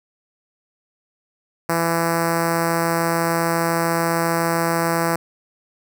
5% pulse tone with notch filter, 167.1 Hz, E3, 24 cents sharp, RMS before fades -20 dBFS, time 1.69-5.16 s, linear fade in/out 5 ms, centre 3300 Hz, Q 0.5, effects none

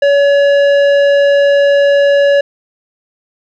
sine tone with tanh clipping, 566 Hz, C#5, 36 cents sharp, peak -8 dBFS, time 0.02-2.41 s, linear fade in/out 5 ms, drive 12 dB, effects none

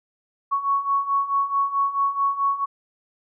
sine beating tone pair, 1108.7 / 1113.3 Hz, C#6 / C#6, 0 / +7 cents, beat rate 4.6 Hz, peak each -25 / -21 dBFS, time 0.51-2.66 s, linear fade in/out 20 ms, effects none

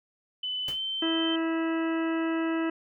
sine tone with pitch glide, 3009 to 3099 Hz, F#7 to G7, +28 to -21 cents, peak -29 dBFS, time 0.43-1.36 s, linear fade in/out 5 ms, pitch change +51 cents, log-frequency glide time 0.65-0.81 s
pink noise with exponential decay, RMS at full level -36 dBFS, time 0.68-0.82 s, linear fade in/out 1 ms, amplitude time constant 30 ms
harmonic tone, 326.6 Hz, E4, 16 cents flat, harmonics 1 / 2 / 3 / 4 / 5 / 6 / 8 / 9, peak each -26 / -37 / -40 / -39 / -40 / -42 / -43 / -49 dBFS, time 1.02-2.7 s, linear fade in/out 5 ms
effects none

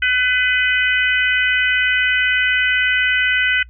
harmonic tone, 502 Hz, B4, 28 cents sharp, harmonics 3 / 4 / 5 / 6, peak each -17 / -19 / -21 / -23 dBFS, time 0.02-3.63 s, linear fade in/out 5 ms, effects noise-tail reverb RT60 0.1 s tail -24 dB re dry + added 60 Hz sine -38 dBFS peak until 3.69 s

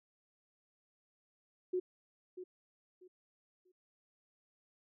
sine tone with echo, 365.6 Hz, F#4, 21 cents flat, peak -31 dBFS, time 1.73-1.8 s, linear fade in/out 10 ms, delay 640 ms, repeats 3, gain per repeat -12 dB, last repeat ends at 3.72 s, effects none

